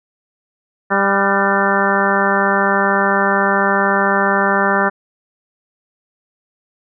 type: harmonic tone with a mistuned harmonic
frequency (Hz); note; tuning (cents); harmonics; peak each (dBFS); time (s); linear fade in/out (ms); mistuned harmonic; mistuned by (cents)
197.9; G3; +17; 1 / 2 / 3 / 4 / 5 / 6 / 7 / 8 / 9; -21 / -21 / -21 / -21 / -21 / -21 / -21 / -21 / -21; 0.9-4.9; 20; 8; -62
effects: none